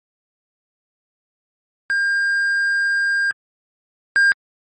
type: tone pair in turn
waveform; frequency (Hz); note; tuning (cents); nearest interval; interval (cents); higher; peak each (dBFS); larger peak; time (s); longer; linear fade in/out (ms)
triangle; 1604 / 1604; G6 / G6; +39 / +39; unison; 0; neither; -14 / -9; second; 1.9-3.31 / 4.16-4.32; first; 0
effects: MP3 32 kbps